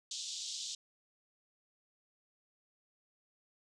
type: band-pass noise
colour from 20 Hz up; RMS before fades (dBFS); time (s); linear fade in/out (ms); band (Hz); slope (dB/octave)
pink; -42; 0.11-0.75; 2; 3300 to 7600; 48
effects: none